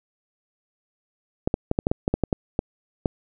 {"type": "clicks", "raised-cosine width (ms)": 2, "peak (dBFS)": -7, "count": 12, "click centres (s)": [1.475, 1.541, 1.714, 1.789, 1.869, 1.915, 2.079, 2.14, 2.237, 2.328, 2.591, 3.058], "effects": []}